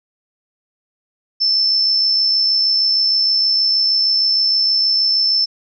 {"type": "tone with amplitude modulation", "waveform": "sine", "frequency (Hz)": 5300, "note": "E8", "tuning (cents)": 9, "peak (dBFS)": -11, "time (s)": [1.4, 5.46], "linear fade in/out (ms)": 20, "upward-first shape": "sine", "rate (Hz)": 66.4, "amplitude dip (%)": 30, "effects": []}